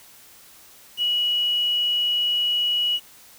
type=tone with quantisation; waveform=sine; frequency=2925 Hz; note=F#7; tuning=21 cents flat; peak=-19 dBFS; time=0.97-3 s; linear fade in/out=50 ms; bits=7; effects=white hiss -49 dBFS RMS until 3.38 s